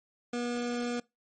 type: tone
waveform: 25% pulse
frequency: 241.2 Hz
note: B3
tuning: 41 cents flat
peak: -27 dBFS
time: 0.33-1 s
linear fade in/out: 5 ms
effects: noise-tail reverb RT60 0.2 s tail -22 dB re dry + MP3 32 kbps